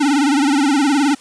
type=tone with vibrato; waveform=square; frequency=283.7 Hz; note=C#4; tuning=40 cents sharp; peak=-13 dBFS; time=0-1.15 s; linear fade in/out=10 ms; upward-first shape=sine; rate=19 Hz; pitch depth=120 cents each way; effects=white hiss -44 dBFS RMS until 1.2 s + resampled to 22050 Hz